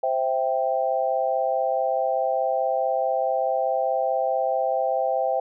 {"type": "chord", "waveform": "sine", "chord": "C major", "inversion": "none", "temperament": "equal", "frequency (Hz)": [523.3, 659.3, 784], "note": ["C5", "E5", "G5"], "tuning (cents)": [0, 0, 0], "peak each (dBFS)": -25, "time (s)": [0.03, 5.4], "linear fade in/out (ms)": 5, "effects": []}